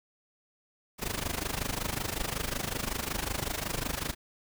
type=noise with amplitude modulation; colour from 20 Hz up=pink; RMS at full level=-30 dBFS; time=0.98-4.15 s; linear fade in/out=50 ms; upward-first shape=sine; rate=25.4 Hz; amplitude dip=85%; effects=none